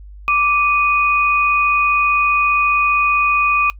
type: tone pair together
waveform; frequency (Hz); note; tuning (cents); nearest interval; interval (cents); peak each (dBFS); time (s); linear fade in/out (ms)
sine; 1171.1 / 2484; D6 / D#7; -5 / -3; octave + minor second; 1302; -15; 0.28-3.7; 0
effects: noise-tail reverb RT60 0.1 s tail -22 dB re dry + added 50 Hz sine -34 dBFS peak until 3.79 s